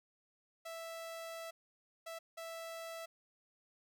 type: tone bursts at uneven times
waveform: sawtooth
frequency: 659.3 Hz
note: E5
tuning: in tune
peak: -40 dBFS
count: 3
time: 0.65-1.51 / 2.06-2.19 / 2.37-3.06 s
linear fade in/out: 10 ms
effects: none